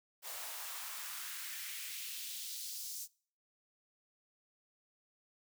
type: noise with high-pass filter sweep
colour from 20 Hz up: white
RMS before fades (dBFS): -44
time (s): 0.22-3.08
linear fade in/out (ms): 50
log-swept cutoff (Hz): 620 to 6100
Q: 1.6
effects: noise-tail reverb RT60 0.5 s tail -24 dB re dry